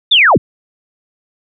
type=linear sweep; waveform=sine; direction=down; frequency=3721 to 30.17 Hz; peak=-5 dBFS; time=0.11-0.38 s; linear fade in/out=10 ms; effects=none